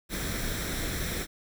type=noise with comb filter; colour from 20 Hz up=pink; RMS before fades=-32 dBFS; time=0.09-1.27 s; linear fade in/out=50 ms; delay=0.53 ms; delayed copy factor=+0.55; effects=none